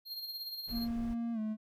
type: tone with tremolo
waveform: square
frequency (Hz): 4218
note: C8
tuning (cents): +13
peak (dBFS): -38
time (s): 0.05-0.88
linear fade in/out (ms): 50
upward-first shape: sine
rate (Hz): 17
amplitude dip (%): 50
type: noise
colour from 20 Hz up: brown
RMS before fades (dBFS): -44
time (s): 0.67-1.15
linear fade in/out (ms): 20
type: tone with pitch glide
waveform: triangle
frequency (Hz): 233.1 to 216.2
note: A#3 to A3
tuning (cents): 0 to -30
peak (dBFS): -31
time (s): 0.7-1.57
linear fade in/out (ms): 50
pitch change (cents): -130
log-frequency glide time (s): 1.33-1.39
effects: none